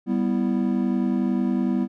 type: chord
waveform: triangle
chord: E minor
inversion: first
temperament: equal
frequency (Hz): 196 / 246.9 / 329.6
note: G3 / B3 / E4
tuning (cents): 0 / 0 / 0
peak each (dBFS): -22 / -21 / -26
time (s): 0.06-1.88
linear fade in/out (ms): 50
effects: none